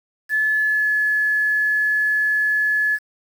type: tone with pitch glide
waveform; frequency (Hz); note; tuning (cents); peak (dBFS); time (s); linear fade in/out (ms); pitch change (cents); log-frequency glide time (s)
sine; 1726 to 1710.1; A6 to A6; -34 to -50; -16; 0.29-2.99; 50; -16; 0.42-0.89
effects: 7-bit